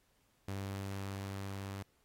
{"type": "tone with level ramp", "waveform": "sawtooth", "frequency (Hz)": 98, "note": "G2", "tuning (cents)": 0, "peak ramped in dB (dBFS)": [-34, -37], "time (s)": [0.48, 1.83], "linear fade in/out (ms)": 5, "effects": ["pink hiss -74 dBFS RMS until 2.04 s", "AAC 48 kbps"]}